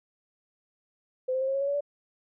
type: tone with pitch steps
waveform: sine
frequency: 513 / 521.7 / 530.5 / 539.4 / 548.6 / 557.8 / 567.2 / 576.8 Hz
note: C5 / C5 / C5 / C#5 / C#5 / C#5 / C#5 / D5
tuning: -34 / -5 / +24 / -47 / -18 / +11 / +40 / -31 cents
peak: -25 dBFS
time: 1.28-1.808 s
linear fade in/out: 10 ms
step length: 66 ms
effects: none